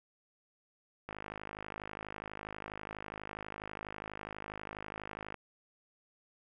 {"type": "click train", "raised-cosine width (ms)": 0.5, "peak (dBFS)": -26, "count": 223, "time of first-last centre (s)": [1.09, 5.343], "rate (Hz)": 52.2, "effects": []}